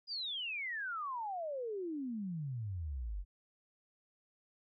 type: exponential sweep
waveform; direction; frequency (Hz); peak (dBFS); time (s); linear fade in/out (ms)
sine; down; 4978 to 43.65; -37; 0.07-3.25; 50
effects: none